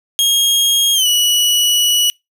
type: tone with pitch glide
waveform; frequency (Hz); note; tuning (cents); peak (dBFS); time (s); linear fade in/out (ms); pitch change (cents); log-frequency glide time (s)
sawtooth; 3259 to 2937; G#7 to F#7; -33 to -13; -8; 0.19-2.1; 0; -180; 0.94-1.07
effects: noise-tail reverb RT60 0.2 s tail -26 dB re dry